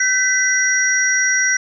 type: tone cluster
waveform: sine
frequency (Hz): 1534 / 1990 / 5730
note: G6 / B6 / F8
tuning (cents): -38 / +13 / +44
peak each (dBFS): -18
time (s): 0-1.57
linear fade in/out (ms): 5
effects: none